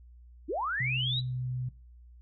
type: linear sweep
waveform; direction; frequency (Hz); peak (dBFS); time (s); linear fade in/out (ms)
sine; up; 246.9 to 3990; -29; 0.48-1.21; 20
type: tone with pitch glide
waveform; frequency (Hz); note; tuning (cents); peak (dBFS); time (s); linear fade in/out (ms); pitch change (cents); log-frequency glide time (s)
sine; 128.5 to 126.44; C3 to B2; -31 to +41; -31; 0.8-1.69; 5; -28; 0.92-1.26
effects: noise-tail reverb RT60 0.3 s tail -18 dB re dry + added 60 Hz sine -50 dBFS peak until 2.21 s